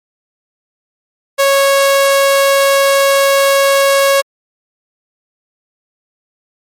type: tone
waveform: sawtooth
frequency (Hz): 552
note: C#5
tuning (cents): -7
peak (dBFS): -4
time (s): 1.38-4.22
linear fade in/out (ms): 20
effects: MP3 64 kbps